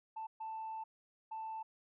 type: tone bursts at uneven times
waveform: sine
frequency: 884 Hz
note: A5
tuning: 8 cents sharp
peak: -39 dBFS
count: 3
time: 0.16-0.27 / 0.4-0.84 / 1.31-1.63 s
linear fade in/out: 10 ms
effects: tanh soft clip ceiling -37 dBFS